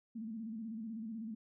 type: tone with vibrato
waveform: sine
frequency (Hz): 222.5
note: A3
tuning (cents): +20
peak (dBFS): -40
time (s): 0.15-1.35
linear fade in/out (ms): 10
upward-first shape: square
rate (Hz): 16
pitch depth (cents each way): 68
effects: none